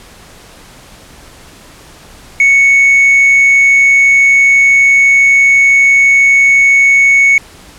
triangle tone with hard clipping, 2217 Hz, C#7, in tune, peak -3 dBFS, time 2.4-7.38 s, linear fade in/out 2 ms, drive 1 dB, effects pink hiss -37 dBFS RMS until 7.78 s + low-pass 11000 Hz 12 dB/octave

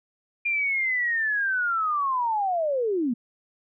sine linear sweep, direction down, 2410 to 220.8 Hz, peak -22 dBFS, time 0.45-3.14 s, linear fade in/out 10 ms, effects none

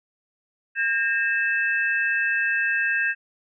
sine tone cluster, 1611 / 1830 / 2625 Hz, G6 / A#6 / E7, +47 / -32 / -8 cents, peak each -22 / -27 / -27 dBFS, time 0.75-3.15 s, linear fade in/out 50 ms, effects none

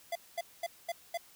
square tone bursts, 681 Hz, F5, 44 cents flat, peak -33 dBFS, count 5, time 0.12-1.175 s, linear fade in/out 5 ms, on 35 ms, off 220 ms, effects white hiss -59 dBFS RMS until 1.35 s

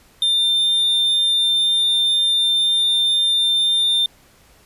triangle tone, 3601 Hz, A7, 39 cents sharp, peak -13 dBFS, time 0.22-4.06 s, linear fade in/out 2 ms, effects pink hiss -52 dBFS RMS until 4.65 s + resampled to 32000 Hz

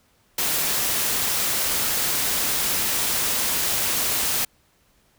white noise, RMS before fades -23 dBFS, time 0.38-4.45 s, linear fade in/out 5 ms, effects pink hiss -62 dBFS RMS until 5.18 s

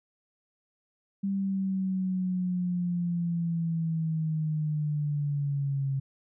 sine linear sweep, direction down, 197.3 to 135.3 Hz, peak -26 dBFS, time 1.23-6 s, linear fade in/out 10 ms, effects none

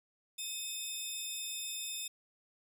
15% pulse tone pair together, 2551 / 3608 Hz, D#7 / A7, +43 / +43 cents, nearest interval tritone, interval 600 cents, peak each -37 / -32 dBFS, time 0.38-2.08 s, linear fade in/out 10 ms, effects none

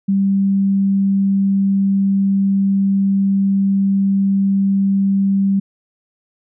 sine tone, 196 Hz, G3, in tune, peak -12 dBFS, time 0.08-5.6 s, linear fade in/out 10 ms, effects none

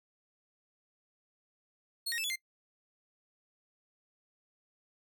sawtooth tone with pitch steps, 4323 / 1869 / 2636 / 3418 / 2092 Hz, C#8 / A#6 / E7 / G#7 / C7, -44 / +4 / -1 / +49 / -1 cents, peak -30 dBFS, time 2.06-2.36 s, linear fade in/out 10 ms, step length 60 ms, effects noise-tail reverb RT60 0.1 s tail -22 dB re dry

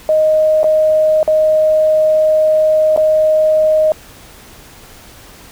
sine tone with dropouts, 622.3 Hz, D#5, in tune, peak -8 dBFS, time 0.09-3.92 s, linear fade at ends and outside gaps 1 ms, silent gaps 0.632-0.642 / 1.23-1.277 / 2.963-2.975 s, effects pink hiss -39 dBFS RMS until 5.51 s

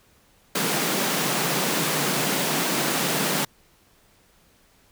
pink high-pass noise, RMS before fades -24 dBFS, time 0.55-3.45 s, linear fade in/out 5 ms, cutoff 140 Hz, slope 96 dB/octave, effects pink hiss -59 dBFS RMS until 4.91 s

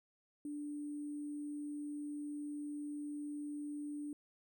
sine tone with sample-and-hold, 293.7 Hz, D4, in tune, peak -40 dBFS, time 0.45-4.13 s, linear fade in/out 2 ms, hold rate 8820 Hz, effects none

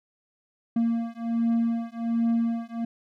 triangle beating tone pair, 230.6 / 231.9 Hz, A#3 / A#3, -19 / -9 cents, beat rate 1.3 Hz, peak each -24 dBFS, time 0.76-2.85 s, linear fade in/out 5 ms, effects none

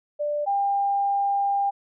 sine tone pair in turn, 590 / 799.3 Hz, D5 / G5, +8 / +33 cents, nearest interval perfect fourth, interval 525 cents, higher second, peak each -23 / -20 dBFS, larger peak second, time 0.19-0.46 / 0.46-1.71 s, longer second, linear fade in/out 20 ms, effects none

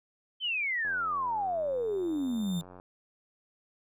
sine exponential sweep, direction down, 3145 to 160.2 Hz, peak -28 dBFS, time 0.4-2.63 s, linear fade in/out 50 ms
click train, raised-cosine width 1 ms, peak -35 dBFS, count 178, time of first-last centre 0.85-2.799 s, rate 90.8 Hz
sawtooth tone with exponential growth, 3616 Hz, A7, 47 cents sharp, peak -37 dBFS, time 1.41-2.61 s, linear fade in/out 0 ms, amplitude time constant 260 ms
effects none

